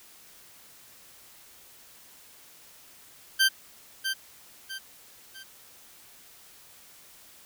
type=tone with echo; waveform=20% pulse; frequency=1564 Hz; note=G6; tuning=4 cents flat; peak=-14 dBFS; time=3.39-3.49 s; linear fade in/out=20 ms; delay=650 ms; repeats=3; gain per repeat=-8 dB; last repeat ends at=5.44 s; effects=white hiss -53 dBFS RMS until 7.45 s